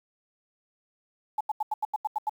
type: tone bursts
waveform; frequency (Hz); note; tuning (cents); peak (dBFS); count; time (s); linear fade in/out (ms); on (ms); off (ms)
sine; 855; A5; -50; -24; 9; 1.38-2.295; 5; 27; 84
effects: 9-bit